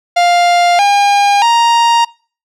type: tone with pitch steps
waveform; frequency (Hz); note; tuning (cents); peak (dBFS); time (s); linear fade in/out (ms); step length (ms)
45% pulse; 700 / 808.7 / 934.4; F5 / G#5 / A#5; +4 / -46 / +4; -7; 0.16-2.05; 10; 630
effects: noise-tail reverb RT60 0.4 s tail -24 dB re dry + low-pass 6000 Hz 12 dB/octave